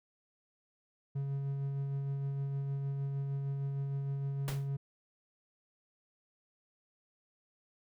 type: tone with tremolo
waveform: triangle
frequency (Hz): 138.59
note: C#3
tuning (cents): 0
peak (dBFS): -30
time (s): 1.15-4.77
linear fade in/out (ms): 10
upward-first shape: sine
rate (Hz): 6.5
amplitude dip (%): 25
type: noise with exponential decay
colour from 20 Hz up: pink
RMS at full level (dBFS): -37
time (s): 4.48-4.69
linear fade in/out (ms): 0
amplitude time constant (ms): 44
effects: none